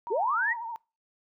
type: tone with vibrato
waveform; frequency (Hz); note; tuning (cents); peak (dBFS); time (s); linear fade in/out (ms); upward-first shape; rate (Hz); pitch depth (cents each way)
sine; 926; A#5; -12; -33; 0.07-0.76; 0; triangle; 13; 81
type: linear sweep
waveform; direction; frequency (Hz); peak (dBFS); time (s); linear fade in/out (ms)
sine; up; 337.5 to 1988; -24; 0.1-0.54; 20
effects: noise-tail reverb RT60 0.3 s tail -23 dB re dry